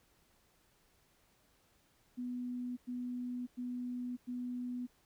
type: tone bursts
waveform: sine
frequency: 246.9 Hz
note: B3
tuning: in tune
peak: -37 dBFS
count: 4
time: 2.17-4.87 s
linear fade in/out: 20 ms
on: 600 ms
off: 100 ms
effects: pink hiss -71 dBFS RMS until 5.05 s